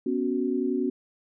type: chord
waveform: sine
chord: B suspended second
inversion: none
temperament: equal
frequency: 246.9 / 277.2 / 370 Hz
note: B3 / C#4 / F#4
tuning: 0 / 0 / 0 cents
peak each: -28 dBFS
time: 0.06-0.9 s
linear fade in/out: 5 ms
effects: none